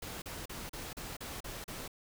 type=noise bursts; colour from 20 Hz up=pink; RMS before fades=-43 dBFS; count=8; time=0.02-1.879 s; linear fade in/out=5 ms; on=200 ms; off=37 ms; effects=none